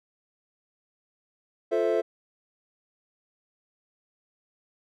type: chord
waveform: triangle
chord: F major seventh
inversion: none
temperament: equal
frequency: 349.2 / 440 / 523.3 / 659.3 Hz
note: F4 / A4 / C5 / E5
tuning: 0 / 0 / 0 / 0 cents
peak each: -27 / -24 / -27 / -26 dBFS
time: 1.71-2.02 s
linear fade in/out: 20 ms
effects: none